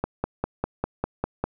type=click train; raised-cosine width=1 ms; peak=-10 dBFS; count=8; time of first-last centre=0.04-1.44 s; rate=5 Hz; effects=none